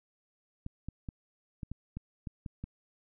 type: clicks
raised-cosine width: 5 ms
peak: -26 dBFS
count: 9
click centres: 0.664 / 0.886 / 1.088 / 1.632 / 1.716 / 1.97 / 2.272 / 2.462 / 2.64 s
effects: none